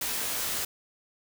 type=noise with comb filter; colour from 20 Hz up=white; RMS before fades=-31 dBFS; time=0.01-0.65 s; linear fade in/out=5 ms; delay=19 ms; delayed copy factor=-0.55; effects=none